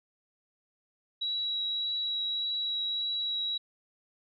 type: tone with vibrato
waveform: sine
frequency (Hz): 3887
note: B7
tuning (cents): -28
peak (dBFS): -29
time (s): 1.21-3.58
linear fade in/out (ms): 10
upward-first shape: triangle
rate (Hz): 1.7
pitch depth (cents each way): 9
effects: none